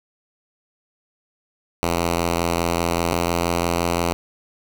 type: tone pair in turn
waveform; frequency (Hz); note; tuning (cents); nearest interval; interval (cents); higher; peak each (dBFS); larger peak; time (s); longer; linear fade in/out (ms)
5% pulse; 85.1 / 85.74; F2 / F2; -44 / -31; unison; 13; second; -8; neither; 1.83-3.13 / 3.13-4.13; first; 0
effects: none